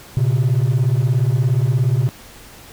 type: beating tone pair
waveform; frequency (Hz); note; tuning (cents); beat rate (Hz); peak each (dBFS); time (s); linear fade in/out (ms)
triangle; 117.7 / 134.7; A#2 / C#3; +17 / -49; 17; -13; 0.17-2.09; 0
effects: tanh soft clip ceiling -9 dBFS + pink hiss -41 dBFS RMS until 2.72 s